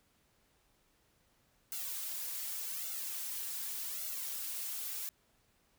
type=noise with flanger; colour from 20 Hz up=blue; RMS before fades=-40 dBFS; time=1.72-5.09 s; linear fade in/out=0 ms; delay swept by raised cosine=1.4 to 4.3 ms; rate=0.86 Hz; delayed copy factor=+0.9; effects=pink hiss -72 dBFS RMS until 5.78 s